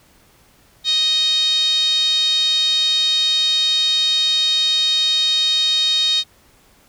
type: tone with band-pass filter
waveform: 5% pulse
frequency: 622.3 Hz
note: D#5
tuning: in tune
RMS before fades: -17 dBFS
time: 0.84-6.24 s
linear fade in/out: 50 ms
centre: 3800 Hz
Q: 9.7
effects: pink hiss -53 dBFS RMS until 6.88 s